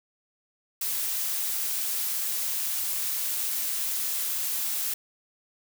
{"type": "noise", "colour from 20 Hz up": "blue", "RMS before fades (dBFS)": -29, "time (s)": [0.81, 4.94], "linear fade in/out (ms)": 5, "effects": []}